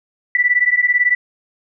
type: beating tone pair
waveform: sine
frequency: 1960 / 1978 Hz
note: B6 / B6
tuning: -14 / +2 cents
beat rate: 18 Hz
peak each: -15 dBFS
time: 0.35-1.15 s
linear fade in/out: 2 ms
effects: none